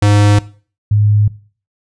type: tone pair in turn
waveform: square / sine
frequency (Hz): 103.1 / 104.6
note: G#2 / G#2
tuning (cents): -12 / +13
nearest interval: unison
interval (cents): 25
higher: second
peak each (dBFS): -8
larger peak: neither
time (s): 0.02-0.39 / 0.91-1.28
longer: neither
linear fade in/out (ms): 5
effects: noise-tail reverb RT60 0.4 s tail -18 dB re dry + resampled to 22050 Hz